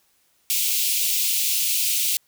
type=high-pass noise; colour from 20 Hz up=white; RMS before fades=-22 dBFS; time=0.5-2.17 s; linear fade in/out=0 ms; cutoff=2400 Hz; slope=48 dB/octave; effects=white hiss -64 dBFS RMS until 2.27 s